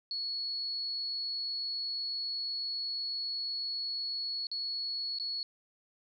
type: tone with dropouts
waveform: sine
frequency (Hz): 4374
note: C#8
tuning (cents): -24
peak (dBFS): -33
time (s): 0.11-5.43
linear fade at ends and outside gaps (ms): 1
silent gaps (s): 4.469-4.515 / 5.186-5.198
effects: none